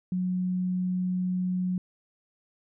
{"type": "tone", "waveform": "sine", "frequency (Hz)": 182.6, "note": "F#3", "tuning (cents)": -23, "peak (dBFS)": -25, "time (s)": [0.12, 1.78], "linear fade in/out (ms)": 2, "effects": []}